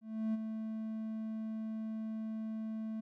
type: tone with ADSR envelope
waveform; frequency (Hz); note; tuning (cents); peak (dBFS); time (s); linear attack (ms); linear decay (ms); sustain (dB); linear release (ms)
triangle; 220; A3; 0; -28; 0.01-3.01; 330; 24; -7; 13
effects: none